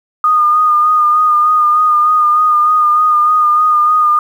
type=tone with vibrato; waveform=sine; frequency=1224 Hz; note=D#6; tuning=29 cents flat; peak=-7 dBFS; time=0.24-4.19 s; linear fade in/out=2 ms; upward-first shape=sine; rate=3.3 Hz; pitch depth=27 cents each way; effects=7-bit